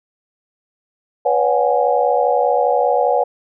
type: tone cluster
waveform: sine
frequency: 493.4 / 566 / 729 / 784 / 834 Hz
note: B4 / C#5 / F#5 / G5 / G#5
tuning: -2 / +36 / -26 / 0 / +7 cents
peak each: -18 / -18 / -18 / -27 / -20 dBFS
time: 1.25-3.24 s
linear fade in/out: 10 ms
effects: none